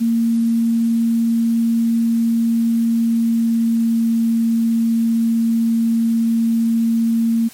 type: tone with pitch glide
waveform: sine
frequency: 230.1 to 228.8 Hz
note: A#3 to A#3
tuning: -22 to -32 cents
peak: -13 dBFS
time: 0-7.49 s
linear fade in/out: 20 ms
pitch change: -10 cents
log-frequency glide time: 2.88-4.11 s
effects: white hiss -42 dBFS RMS until 7.53 s + MP3 64 kbps